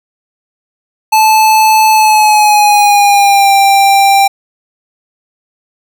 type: tone with pitch glide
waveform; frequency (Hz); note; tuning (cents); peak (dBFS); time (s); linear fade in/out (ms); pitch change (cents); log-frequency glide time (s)
square; 871 to 789.5; A5 to G5; -18 to +12; -5; 1.12-4.28; 10; -170; 1.91-3.52
effects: none